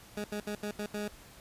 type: tone bursts at uneven times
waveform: 20% pulse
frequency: 208.1 Hz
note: G#3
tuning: 4 cents sharp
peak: -29 dBFS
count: 6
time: 0.17-0.24 / 0.32-0.4 / 0.47-0.55 / 0.63-0.71 / 0.79-0.86 / 0.94-1.08 s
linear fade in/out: 2 ms
effects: pink hiss -54 dBFS RMS until 1.4 s + resampled to 32000 Hz